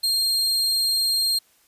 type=tone; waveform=40% pulse; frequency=4208 Hz; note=C8; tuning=9 cents sharp; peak=-18 dBFS; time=0.03-1.39 s; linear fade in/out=10 ms; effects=white hiss -60 dBFS RMS until 1.67 s + resampled to 32000 Hz